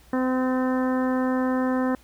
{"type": "harmonic tone", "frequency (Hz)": 256.9, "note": "C4", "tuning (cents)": -32, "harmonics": [1, 2, 3, 4, 5, 6, 7], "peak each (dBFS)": [-22, -28, -34, -33, -37, -39, -38], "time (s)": [0.13, 1.95], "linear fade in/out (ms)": 2, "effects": ["added 60 Hz sine -54 dBFS peak until 2.03 s", "pink hiss -56 dBFS RMS until 2.03 s"]}